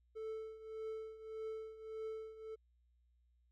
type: tone with tremolo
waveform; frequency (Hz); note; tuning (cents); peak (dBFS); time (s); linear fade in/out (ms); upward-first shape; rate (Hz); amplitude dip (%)
triangle; 440; A4; 0; -38; 0.15-2.56; 20; triangle; 1.7; 80
effects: added 60 Hz sine -70 dBFS peak until 3.51 s